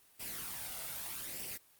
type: noise with flanger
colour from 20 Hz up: white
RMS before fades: -42 dBFS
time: 0.19-1.58 s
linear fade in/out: 20 ms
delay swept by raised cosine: 0.37 to 1.47 ms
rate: 0.81 Hz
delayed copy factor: +0.55
effects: white hiss -65 dBFS RMS until 1.79 s + Opus 32 kbps